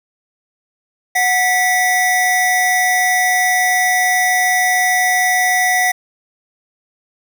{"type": "tone pair together", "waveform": "square", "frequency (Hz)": [735, 1962.2], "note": ["F#5", "B6"], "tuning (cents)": [-12, -12], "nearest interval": "octave + perfect fourth", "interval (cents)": 1700, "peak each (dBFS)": [-17, -15], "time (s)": [1.15, 5.92], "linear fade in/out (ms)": 10, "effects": ["7-bit"]}